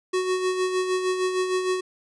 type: tone with tremolo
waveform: square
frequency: 370 Hz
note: F#4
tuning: in tune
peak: -21 dBFS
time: 0.13-1.81 s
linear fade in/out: 10 ms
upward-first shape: sine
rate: 6.5 Hz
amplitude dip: 50%
effects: resampled to 22050 Hz